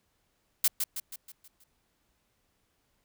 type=noise with echo; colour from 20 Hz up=blue; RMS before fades=-23 dBFS; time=0.64-0.68 s; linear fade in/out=5 ms; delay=160 ms; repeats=6; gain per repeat=-6 dB; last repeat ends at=1.64 s; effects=pink hiss -74 dBFS RMS until 3.04 s